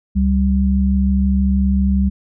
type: tone pair together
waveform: sine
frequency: 69.3 / 195.11 Hz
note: C#2 / G3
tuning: 0 / -8 cents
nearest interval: octave + tritone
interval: 1792 cents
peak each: -15 dBFS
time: 0.15-2.1 s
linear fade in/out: 20 ms
effects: none